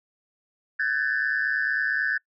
sine tone cluster, 1514 / 1658 / 1767 Hz, F#6 / G#6 / A6, +39 / -3 / +7 cents, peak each -26 dBFS, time 0.79-2.18 s, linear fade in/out 10 ms, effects noise-tail reverb RT60 0.1 s tail -24 dB re dry + tanh soft clip ceiling -16 dBFS

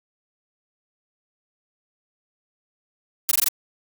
blue noise bursts, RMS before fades -18 dBFS, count 5, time 3.29-3.484 s, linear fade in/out 0 ms, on 22 ms, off 21 ms, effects Opus 48 kbps

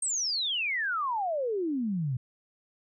sine exponential sweep, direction down, 8620 to 120 Hz, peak -27 dBFS, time 0.02-2.17 s, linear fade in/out 5 ms, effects none

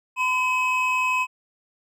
triangle tone pair together, 1012 / 2555 Hz, B5 / D#7, +42 / +45 cents, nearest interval octave + major third, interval 1603 cents, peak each -21 dBFS, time 0.16-1.27 s, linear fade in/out 50 ms, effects none

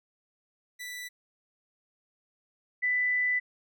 sawtooth / sine tone pair in turn, 1975.5 / 1990.4 Hz, B6 / B6, 0 / +13 cents, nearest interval unison, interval 13 cents, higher second, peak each -34 / -24 dBFS, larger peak second, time 0.79-1.09 / 2.82-3.4 s, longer second, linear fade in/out 20 ms, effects none

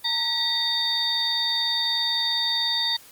harmonic tone with a mistuned harmonic, 917 Hz, A#5, 29 cents flat, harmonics 1 / 2 / 4 / 5, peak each -34 / -32 / -24 / -26 dBFS, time 0.04-2.97 s, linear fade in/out 10 ms, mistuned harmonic 2, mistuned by +91 cents, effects white hiss -49 dBFS RMS until 3.11 s + Opus 24 kbps

